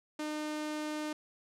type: tone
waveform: sawtooth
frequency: 303.9 Hz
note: D#4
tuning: 41 cents flat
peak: -31 dBFS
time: 0.19-1.13 s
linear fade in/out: 5 ms
effects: low-pass 10000 Hz 12 dB/octave